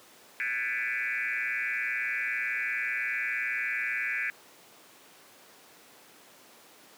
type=tone with frequency modulation; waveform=sine; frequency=1995 Hz; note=B6; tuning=17 cents sharp; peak=-28 dBFS; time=0.4-4.3 s; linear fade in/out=0 ms; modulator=122 Hz; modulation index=3.7; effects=pink hiss -54 dBFS RMS until 6.97 s + high-pass 300 Hz 12 dB/octave